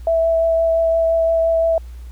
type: tone with vibrato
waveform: sine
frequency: 658 Hz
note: E5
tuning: 3 cents flat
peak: -13 dBFS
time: 0.07-1.78 s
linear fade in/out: 2 ms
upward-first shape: triangle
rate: 5.8 Hz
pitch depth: 11 cents each way
effects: added 60 Hz sine -31 dBFS peak until 2.11 s + pink hiss -53 dBFS RMS until 2.11 s